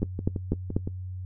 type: two click trains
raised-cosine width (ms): 3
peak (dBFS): -11 / -18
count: 4 / 6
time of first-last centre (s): 0.03-0.765 / 0.02-0.875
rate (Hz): 4.08 / 5.85
effects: noise-tail reverb RT60 0.1 s tail -19 dB re dry + added 92 Hz sine -33 dBFS peak until 1.25 s